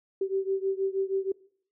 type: beating tone pair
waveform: sine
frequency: 384.4 / 390.7 Hz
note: G4 / G4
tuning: -34 / -6 cents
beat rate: 6.3 Hz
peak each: -28 / -30 dBFS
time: 0.21-1.32 s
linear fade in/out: 5 ms
effects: noise-tail reverb RT60 0.6 s tail -22 dB re dry